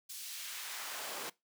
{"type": "noise with high-pass filter sweep", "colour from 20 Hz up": "pink", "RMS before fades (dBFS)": -43, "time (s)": [0.09, 1.3], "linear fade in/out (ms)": 10, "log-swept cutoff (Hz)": [5100, 360], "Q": 0.76, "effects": ["noise-tail reverb RT60 0.2 s tail -21 dB re dry"]}